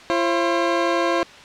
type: tone pair together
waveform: 20% pulse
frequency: 340 / 535.9 Hz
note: F4 / C5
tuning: -46 / +41 cents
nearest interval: minor sixth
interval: 787 cents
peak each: -15 / -17 dBFS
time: 0.1-1.23 s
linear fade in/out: 0 ms
effects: white hiss -42 dBFS RMS until 1.44 s + low-pass 4000 Hz 12 dB/octave